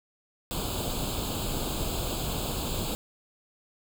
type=noise with comb filter; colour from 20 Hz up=pink; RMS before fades=-31 dBFS; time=0.51-2.95 s; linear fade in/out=0 ms; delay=0.26 ms; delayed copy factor=+0.9; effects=none